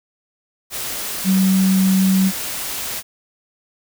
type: tone in noise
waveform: sine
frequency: 190 Hz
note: F#3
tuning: 46 cents sharp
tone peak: -12 dBFS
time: 1.24-2.32 s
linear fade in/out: 50 ms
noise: white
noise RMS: -26 dBFS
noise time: 0.7-3.03 s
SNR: +11 dB
effects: none